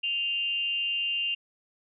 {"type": "tone with frequency modulation", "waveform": "sine", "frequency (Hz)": 2794, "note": "F7", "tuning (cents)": 0, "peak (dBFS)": -26, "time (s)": [0.03, 1.35], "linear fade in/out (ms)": 10, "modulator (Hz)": 277, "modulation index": 0.38, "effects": []}